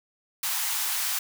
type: high-pass noise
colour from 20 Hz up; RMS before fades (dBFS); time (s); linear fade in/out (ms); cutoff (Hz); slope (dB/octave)
white; -28; 0.43-1.19; 5; 760; 48
effects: none